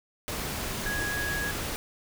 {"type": "tone in noise", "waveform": "sine", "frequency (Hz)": 1661.2, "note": "G#6", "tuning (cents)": 0, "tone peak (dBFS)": -30, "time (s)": [0.86, 1.51], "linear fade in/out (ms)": 0, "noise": "pink", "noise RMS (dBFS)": -33, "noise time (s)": [0.28, 1.76], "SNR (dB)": 0, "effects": []}